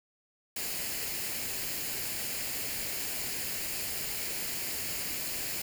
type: noise with comb filter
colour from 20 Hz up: white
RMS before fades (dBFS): -35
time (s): 0.56-5.62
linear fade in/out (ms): 5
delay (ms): 0.42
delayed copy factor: +0.5
effects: none